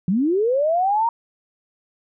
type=linear sweep; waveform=sine; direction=up; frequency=166.8 to 946 Hz; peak=-16 dBFS; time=0.08-1.09 s; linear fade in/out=2 ms; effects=none